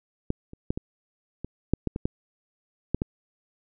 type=clicks; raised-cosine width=3 ms; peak=-12 / -29 / -12 / -17 / -20 / -7 / -12 / -17 / -11 / -10 / -12 dBFS; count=11; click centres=0.304 / 0.534 / 0.705 / 0.775 / 1.446 / 1.736 / 1.873 / 1.961 / 2.055 / 2.946 / 3.019 s; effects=none